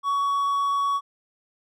triangle tone, 1123 Hz, C#6, 22 cents sharp, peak -19 dBFS, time 0.03-1.01 s, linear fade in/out 50 ms, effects none

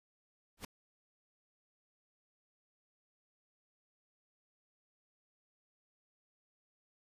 pink noise with exponential growth, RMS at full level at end -37 dBFS, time 0.57-0.65 s, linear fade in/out 5 ms, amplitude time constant 16 ms, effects resampled to 32000 Hz

